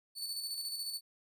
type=tone with tremolo; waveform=sawtooth; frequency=4479 Hz; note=C#8; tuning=17 cents sharp; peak=-33 dBFS; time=0.15-1.01 s; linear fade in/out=50 ms; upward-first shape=square; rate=14 Hz; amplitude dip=40%; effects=none